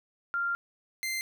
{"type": "tone pair in turn", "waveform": ["sine", "sawtooth"], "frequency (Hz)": [1391, 2084], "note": ["F6", "C7"], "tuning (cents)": [-7, -7], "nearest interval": "perfect fifth", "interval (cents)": 700, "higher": "second", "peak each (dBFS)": -27, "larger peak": "neither", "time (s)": [[0.34, 0.55], [1.03, 1.21]], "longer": "first", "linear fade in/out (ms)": 0, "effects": []}